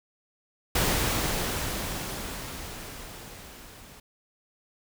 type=noise with level ramp; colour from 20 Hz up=pink; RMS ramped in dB=-24 to -49 dBFS; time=0.75-4 s; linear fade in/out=5 ms; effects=none

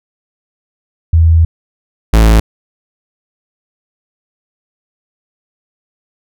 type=tone pair in turn; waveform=sine / 45% pulse; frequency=82 / 54.73 Hz; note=E2 / A1; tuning=-9 / -9 cents; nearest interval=perfect fifth; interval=700 cents; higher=first; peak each=-4 dBFS; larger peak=neither; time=1.13-1.45 / 2.13-2.4 s; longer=first; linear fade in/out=5 ms; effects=none

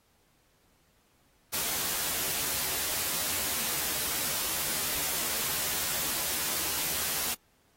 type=noise with comb filter; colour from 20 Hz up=white; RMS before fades=-31 dBFS; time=1.52-7.35 s; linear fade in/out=20 ms; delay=13 ms; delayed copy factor=+0.55; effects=pink hiss -68 dBFS RMS until 7.76 s + AAC 48 kbps

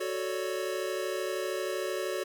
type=chord; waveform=square; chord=D major seventh; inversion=first; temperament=equal; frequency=370 / 440 / 554.4 / 587.3 Hz; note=F#4 / A4 / C#5 / D5; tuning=0 / 0 / 0 / 0 cents; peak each=-35 / -38 / -37 / -40 dBFS; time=0-2.24 s; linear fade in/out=10 ms; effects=11-bit

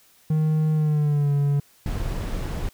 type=tone with pitch glide; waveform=triangle; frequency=155.56 to 142.65 Hz; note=D#3 to C#3; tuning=0 to +50 cents; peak=-16 dBFS; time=0.3-1.6 s; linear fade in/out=5 ms; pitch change=-150 cents; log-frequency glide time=0.73-1.32 s
type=noise; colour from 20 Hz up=brown; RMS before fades=-27 dBFS; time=1.86-2.69 s; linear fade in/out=2 ms
effects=white hiss -57 dBFS RMS until 2.73 s

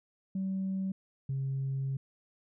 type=tone pair in turn; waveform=sine; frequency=191.2 / 135.2 Hz; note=G3 / C#3; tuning=-43 / -43 cents; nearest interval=tritone; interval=600 cents; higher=first; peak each=-29 / -29 dBFS; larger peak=neither; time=0.35-0.92 / 1.29-1.97 s; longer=second; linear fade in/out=5 ms; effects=tanh soft clip ceiling -27 dBFS

